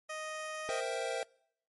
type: tone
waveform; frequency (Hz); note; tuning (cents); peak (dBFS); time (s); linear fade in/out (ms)
15% pulse; 622.3; D#5; 0; -32; 0.09-0.81; 10
type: chord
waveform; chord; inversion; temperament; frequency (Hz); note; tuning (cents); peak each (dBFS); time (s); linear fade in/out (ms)
square; C dominant seventh; third; equal; 466.2 / 523.3 / 659.3 / 784; Bb4 / C5 / E5 / G5; 0 / 0 / 0 / 0; -40 / -39 / -39 / -42; 0.69-1.23; 0
effects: noise-tail reverb RT60 0.7 s tail -26 dB re dry + MP3 48 kbps